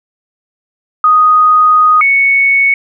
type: tone pair in turn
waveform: sine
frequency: 1244.5 / 2217 Hz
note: D#6 / C#7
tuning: 0 / 0 cents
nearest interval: minor seventh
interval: 1000 cents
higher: second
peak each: -4 / -6 dBFS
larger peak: first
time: 1.04-2.01 / 2.01-2.74 s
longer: first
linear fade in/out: 2 ms
effects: none